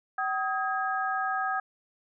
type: tone cluster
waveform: sine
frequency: 763 / 1260 / 1633 Hz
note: G5 / D#6 / G#6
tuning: -47 / +21 / -30 cents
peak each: -30 / -31 / -32 dBFS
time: 0.18-1.6 s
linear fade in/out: 5 ms
effects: none